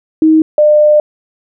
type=tone pair in turn; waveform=sine; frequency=315.6 / 601 Hz; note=D#4 / D5; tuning=+25 / +40 cents; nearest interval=major seventh; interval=1115 cents; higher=second; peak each=-4 dBFS; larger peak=neither; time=0.22-0.42 / 0.58-1 s; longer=second; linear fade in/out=2 ms; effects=none